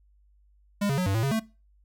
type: tone with pitch steps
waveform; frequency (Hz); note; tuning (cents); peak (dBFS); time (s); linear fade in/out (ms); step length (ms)
square; 203.2 / 137.9 / 182.5 / 97.6 / 112.5 / 137.4 / 221.7; G#3 / C#3 / F#3 / G2 / A2 / C#3 / A3; -38 / -9 / -24 / -7 / +39 / -15 / +13; -24; 0.81-1.398; 10; 84
effects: noise-tail reverb RT60 0.3 s tail -21 dB re dry + added 50 Hz sine -58 dBFS peak until 1.84 s